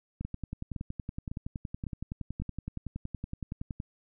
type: two click trains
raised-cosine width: 5 ms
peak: -23 / -23 dBFS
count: 5 / 39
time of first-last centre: 0.21-2.42 / 0.25-3.801 s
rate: 1.81 / 10.7 Hz
effects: none